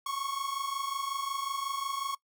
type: tone pair together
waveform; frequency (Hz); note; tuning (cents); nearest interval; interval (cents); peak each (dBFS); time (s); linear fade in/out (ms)
45% pulse; 1089.5 / 1115; C#6 / C#6; -30 / +10; unison; 40; -35 / -35; 0.06-2.15; 5
effects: noise-tail reverb RT60 0.1 s tail -21 dB re dry